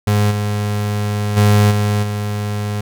35% pulse tone with level steps, 103.9 Hz, G#2, 1 cent sharp, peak -10 / -15 / -7 / -12 / -17 dBFS, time 0.07-2.81 s, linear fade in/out 5 ms, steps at 0.3 / 1.36 / 1.7 / 2.02 s, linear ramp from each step 20 ms, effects none

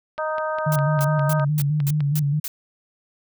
click train, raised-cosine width 0.3 ms, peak -20 dBFS, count 10, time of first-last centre 0.18-2.006 s, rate 4.93 Hz
harmonic tone, 311.1 Hz, D#4, in tune, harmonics 2 / 3 / 4 / 5, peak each -25 / -29 / -29 / -32 dBFS, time 0.18-1.45 s, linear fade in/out 10 ms
sine tone with vibrato, 146.83 Hz, D3, in tune, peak -18 dBFS, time 0.66-2.4 s, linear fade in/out 10 ms, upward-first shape square, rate 4.8 Hz, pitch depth 55 cents each way
blue noise bursts, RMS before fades -29 dBFS, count 7, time 0.72-2.479 s, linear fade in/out 0 ms, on 37 ms, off 250 ms
effects none

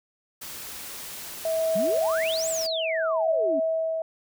white noise, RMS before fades -38 dBFS, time 0.41-2.67 s, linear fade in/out 10 ms
sine tone with tremolo, 647 Hz, E5, 32 cents flat, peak -21 dBFS, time 1.45-4.02 s, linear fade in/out 2 ms, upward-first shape sine, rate 0.63 Hz, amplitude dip 50%
sine exponential two-way sweep, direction up then down, 174.61 to 8130 to 254.1 Hz, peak -28 dBFS, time 1.75-3.6 s, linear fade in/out 10 ms, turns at 2.49 s
effects none

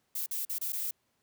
violet noise with dropouts, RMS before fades -34 dBFS, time 0.15-0.91 s, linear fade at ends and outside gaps 5 ms, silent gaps 0.262-0.31 / 0.451-0.495 / 0.585-0.612 / 0.723-0.73 s, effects pink hiss -75 dBFS RMS until 1.22 s + high-pass 100 Hz 12 dB/octave

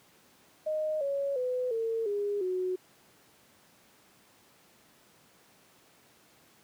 sine tone with pitch steps, 619 / 557.9 / 502.8 / 453.1 / 408.4 / 368.1 Hz, D#5 / C#5 / B4 / A#4 / G#4 / F#4, -9 / +11 / +31 / -49 / -29 / -9 cents, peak -28 dBFS, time 0.66-2.76 s, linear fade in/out 10 ms, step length 350 ms, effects pink hiss -61 dBFS RMS until 6.63 s + high-pass 150 Hz 12 dB/octave

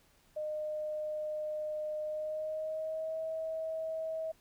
sine tone with pitch glide, 611 to 641.4 Hz, D#5 to E5, -32 to -48 cents, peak -34 dBFS, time 0.36-4.32 s, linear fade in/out 10 ms, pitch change +84 cents, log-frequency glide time 2.04-3.2 s, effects pink hiss -67 dBFS RMS until 4.4 s

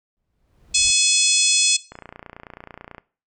brown noise with exponential growth, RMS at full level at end -38 dBFS, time 0.17-0.91 s, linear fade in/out 0 ms, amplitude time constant 160 ms
harmonic tone, 852 Hz, G#5, 44 cents sharp, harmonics 3 / 4 / 5 / 6 / 7 / 8 / 9 / 10, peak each -23 / -23 / -23 / -23 / -23 / -23 / -23 / -23 dBFS, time 0.74-1.77 s, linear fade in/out 10 ms
click train, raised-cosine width 0.5 ms, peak -22 dBFS, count 32, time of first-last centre 1.92-2.982 s, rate 29.2 Hz
effects noise-tail reverb RT60 0.4 s tail -20 dB re dry

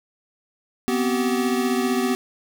square tone cluster, 245.5 / 260.9 / 382.7 Hz, B3 / C4 / G4, -10 / -5 / -42 cents, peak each -23 / -28 / -25 dBFS, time 0.88-2.15 s, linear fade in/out 0 ms, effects none

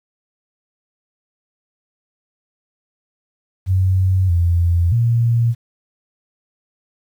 sine tone with pitch steps, 93.7 / 85.9 / 117.1 Hz, F#2 / F2 / A#2, +22 / -28 / +8 cents, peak -12 dBFS, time 3.66-5.55 s, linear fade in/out 50 ms, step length 630 ms, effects 8-bit

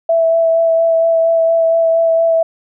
sine tone with vibrato, 659.3 Hz, E5, in tune, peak -9 dBFS, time 0.09-2.43 s, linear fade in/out 5 ms, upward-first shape sine, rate 4.3 Hz, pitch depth 13 cents each way, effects none

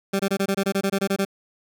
20% pulse tone bursts, 195.9 Hz, G3, 1 cent flat, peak -15 dBFS, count 13, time 0.13-1.251 s, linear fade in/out 10 ms, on 65 ms, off 23 ms, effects none

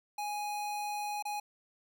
square tone with dropouts, 830.6 Hz, G#5, in tune, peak -35 dBFS, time 0.18-1.4 s, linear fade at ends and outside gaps 5 ms, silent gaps 1.225-1.252 s, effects none

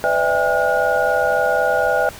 sine tone cluster, 504 / 594 / 658 / 807 / 1436 Hz, B4 / D5 / E5 / G#5 / F6, +35 / +20 / -3 / -50 / +48 cents, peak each -21 dBFS, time 0.04-2.09 s, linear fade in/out 0 ms, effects pink hiss -37 dBFS RMS until 2.19 s

